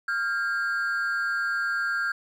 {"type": "ring-modulated tone", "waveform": "triangle", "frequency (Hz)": 1502, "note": "F#6", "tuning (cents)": 26, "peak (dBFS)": -19, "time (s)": [0.08, 2.12], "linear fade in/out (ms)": 5, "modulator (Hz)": 110, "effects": ["tanh soft clip ceiling -15 dBFS"]}